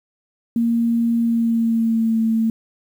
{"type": "tone with pitch glide", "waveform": "sine", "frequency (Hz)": [232.5, 224.3], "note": ["A#3", "A3"], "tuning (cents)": [-4, 34], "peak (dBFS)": -15, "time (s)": [0.56, 2.5], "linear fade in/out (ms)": 2, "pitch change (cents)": -62, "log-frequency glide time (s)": [1.19, 2.18], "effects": ["8-bit"]}